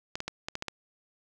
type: clicks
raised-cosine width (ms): 0.2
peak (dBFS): -16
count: 7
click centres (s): 0.155 / 0.204 / 0.28 / 0.485 / 0.554 / 0.624 / 0.683
effects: none